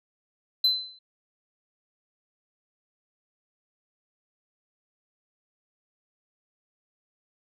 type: tone with exponential decay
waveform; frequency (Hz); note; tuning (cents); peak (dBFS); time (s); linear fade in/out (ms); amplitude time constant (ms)
sine; 4050; B7; +43; -14; 0.64-0.99; 5; 76
effects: tanh soft clip ceiling -16 dBFS